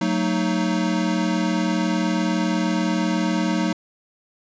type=chord; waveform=square; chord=D# diminished; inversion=first; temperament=equal with one note detuned; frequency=185 / 225 / 311.1 Hz; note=F#3 / A3 / D#4; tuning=0 / +39 / 0 cents; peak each=-24 / -25 / -25 dBFS; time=0.01-3.73 s; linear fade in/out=5 ms; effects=resampled to 16000 Hz